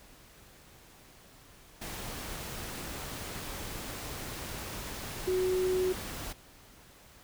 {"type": "tone in noise", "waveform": "sine", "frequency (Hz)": 370, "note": "F#4", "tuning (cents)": 0, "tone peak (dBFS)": -26, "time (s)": [5.27, 5.93], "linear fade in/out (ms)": 10, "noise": "pink", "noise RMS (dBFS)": -40, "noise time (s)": [1.81, 6.33], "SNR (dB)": 11, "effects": ["pink hiss -56 dBFS RMS until 7.23 s"]}